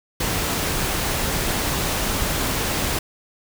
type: noise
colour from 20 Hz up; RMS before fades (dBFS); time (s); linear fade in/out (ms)
pink; -23; 0.2-2.99; 5
effects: none